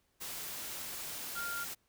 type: tone in noise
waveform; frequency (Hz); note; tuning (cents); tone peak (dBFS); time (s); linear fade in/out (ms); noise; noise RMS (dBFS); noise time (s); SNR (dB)
sine; 1396.9; F6; 0; -37; 1.35-1.65; 20; white; -42; 0.2-1.75; +2
effects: pink hiss -75 dBFS RMS until 1.88 s